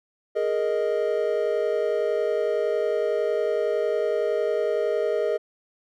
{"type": "chord", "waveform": "triangle", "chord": "Ab suspended second", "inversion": "none", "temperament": "equal", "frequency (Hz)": [415.3, 466.2, 622.3], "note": ["Ab4", "Bb4", "Eb5"], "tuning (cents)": [0, 0, 0], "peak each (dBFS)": -24, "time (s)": [0.35, 5.38], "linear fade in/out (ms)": 20, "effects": []}